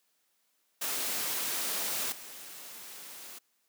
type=noise with level steps; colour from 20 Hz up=white; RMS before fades=-33 / -46 dBFS; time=0.81-3.39 s; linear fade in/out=10 ms; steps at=2.12 s; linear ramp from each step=2 ms; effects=white hiss -74 dBFS RMS until 3.68 s + high-pass 200 Hz 12 dB/octave